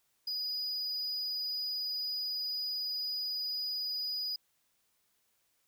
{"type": "tone", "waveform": "triangle", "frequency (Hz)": 4939, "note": "D#8", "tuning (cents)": -14, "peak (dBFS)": -32, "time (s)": [0.27, 4.36], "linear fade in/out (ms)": 5, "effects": ["white hiss -75 dBFS RMS until 5.67 s"]}